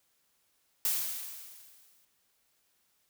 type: noise with exponential decay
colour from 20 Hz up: blue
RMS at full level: -28 dBFS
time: 0.85-2.05 s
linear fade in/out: 1 ms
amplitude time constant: 260 ms
effects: white hiss -73 dBFS RMS until 3.09 s